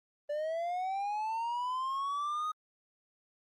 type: linear sweep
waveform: triangle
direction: up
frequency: 580 to 1255 Hz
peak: -30 dBFS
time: 0.29-2.52 s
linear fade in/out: 10 ms
effects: Opus 32 kbps